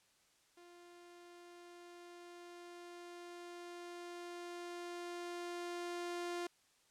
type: tone with level ramp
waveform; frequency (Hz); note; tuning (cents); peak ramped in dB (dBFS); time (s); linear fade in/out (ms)
sawtooth; 349.2; F4; 0; -54 to -35; 0.57-6.47; 5
effects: white hiss -72 dBFS RMS until 6.9 s + low-pass 9000 Hz 12 dB/octave